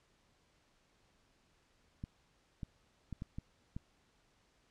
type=clicks; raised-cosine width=5 ms; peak=-29 dBFS; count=6; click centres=2.039 / 2.632 / 3.127 / 3.221 / 3.385 / 3.765 s; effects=pink hiss -72 dBFS RMS until 4.7 s + low-pass 7000 Hz 12 dB/octave